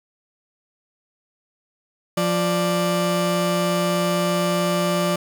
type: tone pair together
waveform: 30% pulse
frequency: 175.2 / 588.8 Hz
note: F3 / D5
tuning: +6 / +4 cents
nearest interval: octave + major sixth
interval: 2098 cents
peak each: -19 dBFS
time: 2.17-5.16 s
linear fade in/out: 5 ms
effects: none